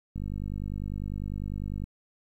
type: click train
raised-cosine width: 5 ms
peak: -23 dBFS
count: 85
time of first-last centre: 0.16-1.84 s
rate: 50 Hz
effects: 10-bit